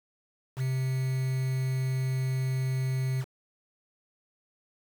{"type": "tone with quantisation", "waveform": "triangle", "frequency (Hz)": 130.81, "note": "C3", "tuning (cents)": 0, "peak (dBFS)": -24, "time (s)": [0.56, 3.25], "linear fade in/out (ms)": 50, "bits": 7, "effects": []}